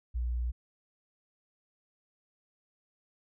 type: tone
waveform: sine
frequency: 60.1 Hz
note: B1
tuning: 46 cents flat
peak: -29 dBFS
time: 0.14-0.52 s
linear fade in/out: 20 ms
effects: none